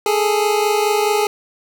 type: tone pair together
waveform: 25% pulse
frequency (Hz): 415.3 / 440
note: G#4 / A4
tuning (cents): 0 / 0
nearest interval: minor second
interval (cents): 100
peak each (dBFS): -12 / -17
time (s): 0.06-1.27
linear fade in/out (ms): 2
effects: none